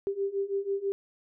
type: beating tone pair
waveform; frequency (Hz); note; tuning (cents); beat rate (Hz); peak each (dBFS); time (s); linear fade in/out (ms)
sine; 392 / 398.1; G4 / G4; 0 / +27; 6.1; -32 / -30; 0.07-0.92; 0
effects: none